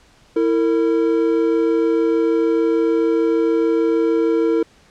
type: tone pair together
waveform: triangle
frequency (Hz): 329.6 / 456.2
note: E4 / A#4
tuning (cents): 0 / -37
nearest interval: tritone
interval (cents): 563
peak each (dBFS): -15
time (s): 0.36-4.63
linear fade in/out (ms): 5
effects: pink hiss -52 dBFS RMS until 4.9 s + low-pass 7000 Hz 12 dB/octave